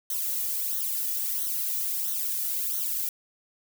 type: noise with flanger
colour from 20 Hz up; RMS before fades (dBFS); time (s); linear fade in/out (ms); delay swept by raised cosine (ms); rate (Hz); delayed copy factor
violet; -29; 0.1-3.09; 2; 0.4 to 1.9; 1.5; -0.95
effects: none